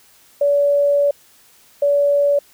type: tone pair in turn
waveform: sine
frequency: 572 / 572 Hz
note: D5 / D5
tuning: -46 / -46 cents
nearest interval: unison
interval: 0 cents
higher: neither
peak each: -12 dBFS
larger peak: neither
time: 0.41-1.11 / 1.82-2.39 s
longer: first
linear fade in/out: 5 ms
effects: white hiss -51 dBFS RMS until 2.53 s